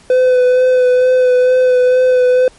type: tone with vibrato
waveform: triangle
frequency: 505 Hz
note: B4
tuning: 39 cents sharp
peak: -5 dBFS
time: 0.1-2.48 s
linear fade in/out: 2 ms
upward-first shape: sine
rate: 2.2 Hz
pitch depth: 18 cents each way
effects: pink hiss -45 dBFS RMS until 2.58 s + MP3 48 kbps

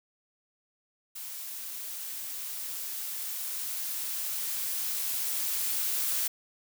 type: noise with level ramp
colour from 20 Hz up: blue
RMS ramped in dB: -40 to -29 dBFS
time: 1.15-6.28 s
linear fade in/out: 10 ms
effects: none

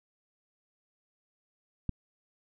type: click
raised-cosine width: 5 ms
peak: -18 dBFS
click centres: 1.893 s
effects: none

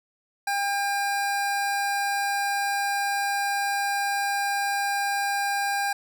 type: tone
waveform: 25% pulse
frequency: 802 Hz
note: G5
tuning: 39 cents sharp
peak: -20 dBFS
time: 0.47-5.93 s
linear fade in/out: 5 ms
effects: none

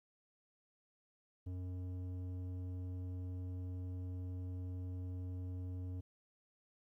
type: tone with low-pass filter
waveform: square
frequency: 91.1 Hz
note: F#2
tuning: 26 cents flat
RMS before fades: -43 dBFS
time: 1.46-6.01 s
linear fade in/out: 10 ms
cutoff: 340 Hz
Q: 0.73
effects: 13-bit

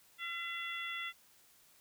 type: harmonic tone with a mistuned harmonic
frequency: 683 Hz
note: F5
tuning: 39 cents flat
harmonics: 2 / 3 / 4 / 5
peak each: -45 / -41 / -45 / -45 dBFS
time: 0.18-1.13 s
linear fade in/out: 50 ms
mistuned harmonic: 3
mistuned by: -19 cents
effects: white hiss -65 dBFS RMS until 1.8 s

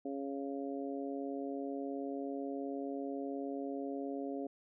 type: harmonic tone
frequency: 138.59 Hz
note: C#3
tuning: in tune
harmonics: 2 / 3 / 4 / 5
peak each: -39 / -43 / -45 / -47 dBFS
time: 0.05-4.47 s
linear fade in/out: 5 ms
effects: none

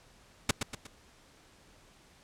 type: noise with echo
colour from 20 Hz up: pink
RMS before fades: -23 dBFS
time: 0.49-0.51 s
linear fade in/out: 5 ms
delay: 120 ms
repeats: 3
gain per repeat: -7 dB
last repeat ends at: 0.87 s
effects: pink hiss -60 dBFS RMS until 2.23 s + low-pass 9000 Hz 12 dB/octave

